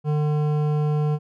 triangle tone with hard clipping, 150 Hz, D3, 37 cents sharp, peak -21 dBFS, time 0.04-1.19 s, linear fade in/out 50 ms, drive 16 dB, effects none

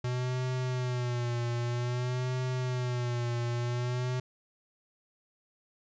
square tone with vibrato, 123.47 Hz, B2, in tune, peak -30 dBFS, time 0.04-4.2 s, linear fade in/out 5 ms, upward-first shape sine, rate 0.52 Hz, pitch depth 61 cents each way, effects resampled to 16000 Hz + 12-bit

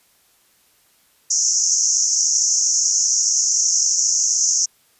pink band-pass noise, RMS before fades -18 dBFS, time 1.3-4.66 s, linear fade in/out 10 ms, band 5600 to 6900 Hz, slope 96 dB/octave, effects white hiss -58 dBFS RMS until 4.99 s + resampled to 32000 Hz

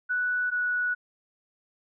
sine tone pair in turn, 1480 / 1470.6 Hz, F#6 / F#6, 0 / -11 cents, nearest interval unison, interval 11 cents, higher first, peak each -24 dBFS, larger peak neither, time 0.09-0.51 / 0.51-0.95 s, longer second, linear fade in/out 20 ms, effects none

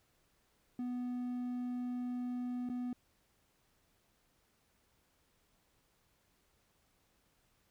triangle tone with dropouts, 246.9 Hz, B3, in tune, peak -34 dBFS, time 0.79-2.93 s, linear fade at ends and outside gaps 2 ms, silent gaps 2.69-2.698 s, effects pink hiss -74 dBFS RMS until 7.7 s

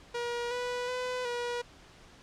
sawtooth tone with pitch steps, 477.5 / 492.1 / 502 / 482.1 Hz, A#4 / B4 / B4 / B4, +42 / -6 / +28 / -42 cents, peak -28 dBFS, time 0.14-1.62 s, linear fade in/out 10 ms, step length 370 ms, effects pink hiss -55 dBFS RMS until 2.22 s + low-pass 6000 Hz 12 dB/octave

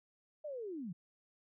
sine linear sweep, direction down, 622.3 to 155.8 Hz, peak -40 dBFS, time 0.44-0.93 s, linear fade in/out 10 ms, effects none

